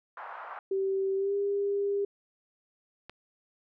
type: band-pass noise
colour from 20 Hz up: white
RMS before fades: -42 dBFS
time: 0.17-0.59 s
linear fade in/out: 2 ms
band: 720 to 1300 Hz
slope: 24 dB/octave
type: tone with pitch glide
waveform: sine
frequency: 386.8 to 401.8 Hz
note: G4 to G4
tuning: -23 to +43 cents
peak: -26 dBFS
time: 0.71-2.05 s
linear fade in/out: 5 ms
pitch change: +66 cents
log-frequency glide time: 1.16-1.34 s
type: click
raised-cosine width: 0.3 ms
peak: -27 dBFS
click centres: 3.096 s
effects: none